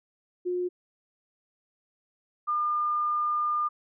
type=tone pair in turn; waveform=sine; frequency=358.7 / 1206.5 Hz; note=F4 / D6; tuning=+46 / +46 cents; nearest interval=octave + major sixth; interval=2100 cents; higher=second; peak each=-26 / -24 dBFS; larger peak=second; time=0.45-0.69 / 2.47-3.69 s; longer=second; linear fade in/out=20 ms; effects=none